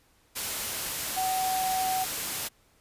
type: tone in noise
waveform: sine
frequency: 752 Hz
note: F#5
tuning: 28 cents sharp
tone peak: -26 dBFS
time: 1.16-2.05 s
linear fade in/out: 20 ms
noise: white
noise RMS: -32 dBFS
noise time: 0.35-2.49 s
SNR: +3 dB
effects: pink hiss -64 dBFS RMS until 2.8 s + resampled to 32000 Hz